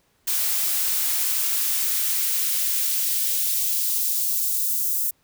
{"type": "noise with high-pass filter sweep", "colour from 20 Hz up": "blue", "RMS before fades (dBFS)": -23, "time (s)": [0.27, 5.11], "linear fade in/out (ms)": 10, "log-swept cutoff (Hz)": [350, 8200], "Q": 0.71, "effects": ["pink hiss -65 dBFS RMS until 5.23 s"]}